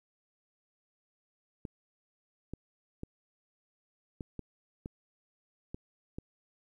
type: clicks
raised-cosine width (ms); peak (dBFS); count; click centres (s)
3; -26; 8; 1.652 / 2.536 / 3.034 / 4.208 / 4.393 / 4.859 / 5.745 / 6.185
effects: 11-bit